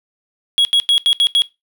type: tone bursts at uneven times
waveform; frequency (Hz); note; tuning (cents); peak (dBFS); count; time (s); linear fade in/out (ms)
triangle; 3322; G#7; 0; -8; 6; 0.58-0.65 / 0.73-0.8 / 0.89-0.98 / 1.06-1.13 / 1.2-1.27 / 1.35-1.42; 0
effects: noise-tail reverb RT60 0.2 s tail -18 dB re dry